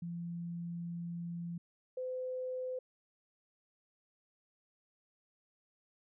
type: tone pair in turn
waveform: sine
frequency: 171.1 / 510.2 Hz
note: F3 / C5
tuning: -35 / -44 cents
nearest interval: octave + perfect fifth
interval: 1891 cents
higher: second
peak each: -38 / -36 dBFS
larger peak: second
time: 0.02-1.58 / 1.97-2.79 s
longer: first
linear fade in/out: 5 ms
effects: none